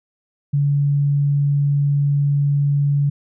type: tone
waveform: sine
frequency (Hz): 142.8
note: D3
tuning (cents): -48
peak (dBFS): -14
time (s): 0.53-3.1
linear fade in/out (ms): 10
effects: none